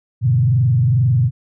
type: tone with frequency modulation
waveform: sine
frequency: 123.47 Hz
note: B2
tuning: in tune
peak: -11 dBFS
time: 0.21-1.31 s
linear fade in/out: 50 ms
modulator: 22.3 Hz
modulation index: 0.9
effects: none